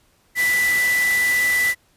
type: tone in noise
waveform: sine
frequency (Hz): 1980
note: B6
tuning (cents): +4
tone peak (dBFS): -16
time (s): 0.35-1.75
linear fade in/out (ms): 50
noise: white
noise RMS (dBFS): -27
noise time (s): 0.35-1.75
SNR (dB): +8
effects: pink hiss -60 dBFS RMS until 1.96 s + resampled to 32000 Hz